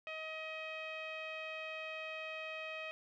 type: tone with low-pass filter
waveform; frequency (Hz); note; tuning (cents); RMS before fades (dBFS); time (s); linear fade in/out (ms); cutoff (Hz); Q
sawtooth; 632; D#5; +27; -44; 0.07-2.91; 0; 2700; 6.1
effects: none